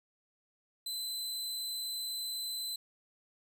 sawtooth tone, 4036 Hz, B7, 37 cents sharp, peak -33 dBFS, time 0.86-2.76 s, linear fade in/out 5 ms, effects none

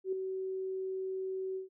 sine tone with ADSR envelope, 378.7 Hz, F#4, 40 cents sharp, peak -28 dBFS, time 0.04-1.69 s, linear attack 85 ms, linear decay 4 ms, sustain -6 dB, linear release 130 ms, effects none

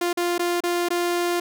sawtooth tone with dropouts, 349.2 Hz, F4, in tune, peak -17 dBFS, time 0.01-1.4 s, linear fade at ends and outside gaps 5 ms, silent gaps 0.13-0.172 / 0.381-0.393 / 0.605-0.636 / 0.887-0.904 s, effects none

